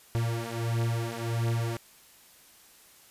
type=beating tone pair; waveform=45% pulse; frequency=115 / 116.5 Hz; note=A#2 / A#2; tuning=-23 / -1 cents; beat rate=1.5 Hz; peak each=-31 / -30 dBFS; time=0.15-1.77 s; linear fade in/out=0 ms; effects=white hiss -56 dBFS RMS until 3.1 s + resampled to 32000 Hz